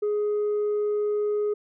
sine tone, 417.4 Hz, G#4, 9 cents sharp, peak -20 dBFS, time 0.02-1.54 s, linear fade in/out 10 ms, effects tanh soft clip ceiling -21 dBFS

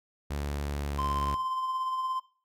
sawtooth tone with pitch glide, 72 to 70.84 Hz, D2 to C#2, -34 to +38 cents, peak -27 dBFS, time 0.3-1.35 s, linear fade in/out 10 ms, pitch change -28 cents, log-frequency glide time 0.7-1.19 s
triangle tone with tremolo, 1038 Hz, C6, 14 cents flat, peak -26 dBFS, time 0.98-2.2 s, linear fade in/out 10 ms, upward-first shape sine, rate 17 Hz, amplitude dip 35%
effects noise-tail reverb RT60 0.4 s tail -18 dB re dry

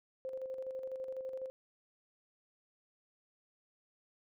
sine tone with tremolo, 523.3 Hz, C5, in tune, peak -37 dBFS, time 0.25-1.5 s, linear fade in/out 0 ms, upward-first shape square, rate 12 Hz, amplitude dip 45%, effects none

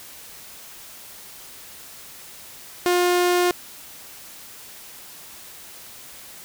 sawtooth tone, 355.5 Hz, F4, 31 cents sharp, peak -13 dBFS, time 2.86-3.51 s, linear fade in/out 0 ms, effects white hiss -42 dBFS RMS until 6.44 s

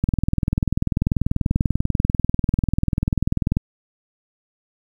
click train, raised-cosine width 5 ms, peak -6 dBFS, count 73, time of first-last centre 0.04-3.569 s, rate 20.4 Hz, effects 8-bit

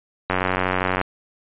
click train, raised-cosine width 0.5 ms, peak -5 dBFS, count 67, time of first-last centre 0.3-1.014 s, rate 92.5 Hz, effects resampled to 8000 Hz

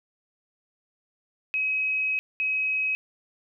sine tone bursts at uneven times, 2545 Hz, D#7, 39 cents sharp, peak -23 dBFS, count 2, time 1.54-2.19 / 2.4-2.95 s, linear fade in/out 0 ms, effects none

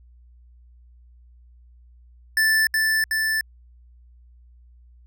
square tone with echo, 1760 Hz, A6, in tune, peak -17 dBFS, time 2.37-2.67 s, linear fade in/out 2 ms, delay 370 ms, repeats 2, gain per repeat -2 dB, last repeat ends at 3.41 s, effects added 60 Hz sine -48 dBFS peak until 5.06 s

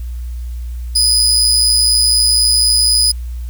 30% pulse tone with amplitude modulation, 4978 Hz, D#8, in tune, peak -5 dBFS, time 0.95-3.12 s, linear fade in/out 10 ms, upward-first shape sine, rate 124 Hz, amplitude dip 40%, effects added 60 Hz sine -21 dBFS peak until 3.49 s + white hiss -48 dBFS RMS until 3.49 s

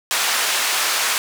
pink band-pass noise, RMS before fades -20 dBFS, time 0.11-1.18 s, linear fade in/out 0 ms, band 1100 to 12000 Hz, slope 12 dB/octave, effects none

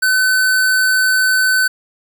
square tone, 1516 Hz, F#6, 42 cents sharp, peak -12 dBFS, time 0.02-1.68 s, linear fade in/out 10 ms, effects 7-bit

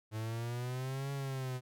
45% pulse exponential two-way sweep, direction up then down, 107.8 to 140 to 125.6 Hz, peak -36 dBFS, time 0.11-1.61 s, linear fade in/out 50 ms, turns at 1.12 s, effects none

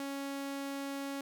sawtooth tone, 277.2 Hz, C#4, in tune, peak -33 dBFS, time 0-1.21 s, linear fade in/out 2 ms, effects none

